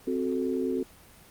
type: chord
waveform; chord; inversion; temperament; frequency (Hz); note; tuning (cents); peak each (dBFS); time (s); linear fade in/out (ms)
sine; F# diminished; second; equal; 261.6 / 370 / 440; C4 / F#4 / A4; 0 / 0 / 0; -29 / -30 / -32; 0.07-0.83; 5
effects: pink hiss -53 dBFS RMS until 1.3 s + Opus 24 kbps